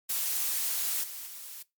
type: noise with level steps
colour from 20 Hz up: blue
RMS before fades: -30 / -40 / -43 dBFS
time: 0.09-1.63 s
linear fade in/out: 10 ms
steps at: 1.03 / 1.26 s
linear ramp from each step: 10 ms
effects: noise-tail reverb RT60 0.2 s tail -20 dB re dry + MP3 96 kbps